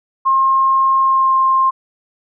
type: tone with pitch glide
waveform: sine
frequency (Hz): 1068 to 1058.2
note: C6 to C6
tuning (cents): +35 to +19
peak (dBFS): -10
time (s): 0.25-1.71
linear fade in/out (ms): 20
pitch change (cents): -16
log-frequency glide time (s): 1.01-1.35
effects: none